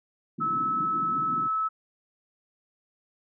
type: band-pass noise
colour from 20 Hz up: white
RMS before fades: -38 dBFS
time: 0.38-1.48 s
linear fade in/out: 10 ms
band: 130 to 320 Hz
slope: 48 dB/octave
type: tone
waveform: sine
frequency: 1300 Hz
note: E6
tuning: 24 cents flat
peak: -24 dBFS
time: 0.4-1.69 s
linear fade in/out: 20 ms
effects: none